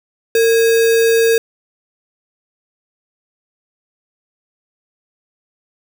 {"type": "tone with sample-and-hold", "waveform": "sine", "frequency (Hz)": 456.1, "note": "A#4", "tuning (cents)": -38, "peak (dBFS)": -9, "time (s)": [0.35, 1.38], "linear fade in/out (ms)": 2, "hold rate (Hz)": 2100, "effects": []}